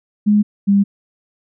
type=tone pair in turn; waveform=sine; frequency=208.3 / 199.79 Hz; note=G#3 / G3; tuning=+5 / +33 cents; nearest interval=minor second; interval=72 cents; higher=first; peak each=-9 dBFS; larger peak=neither; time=0.26-0.43 / 0.67-0.84 s; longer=neither; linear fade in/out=20 ms; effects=none